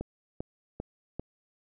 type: click train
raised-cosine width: 2 ms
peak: -21 dBFS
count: 4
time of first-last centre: 0.01-1.196 s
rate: 2.53 Hz
effects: none